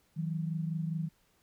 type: tone pair together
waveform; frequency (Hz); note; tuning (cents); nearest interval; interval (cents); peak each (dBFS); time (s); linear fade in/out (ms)
sine; 160.1 / 185; D#3 / F#3; +50 / 0; minor third; 250; -32 / -38; 0.16-1.09; 20
effects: pink hiss -70 dBFS RMS until 1.42 s